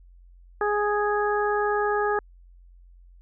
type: harmonic tone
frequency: 415.3 Hz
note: G#4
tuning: in tune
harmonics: 1 / 2 / 3 / 4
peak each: -24 / -27 / -29 / -30 dBFS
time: 0.61-2.19 s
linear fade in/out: 2 ms
effects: added 44 Hz sine -48 dBFS peak until 3.21 s